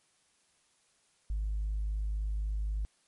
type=tone with tanh clipping; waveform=triangle; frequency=51.91 Hz; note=G#1; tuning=in tune; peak=-30 dBFS; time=1.3-2.85 s; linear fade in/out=0 ms; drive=5 dB; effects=white hiss -70 dBFS RMS until 3.07 s + MP3 48 kbps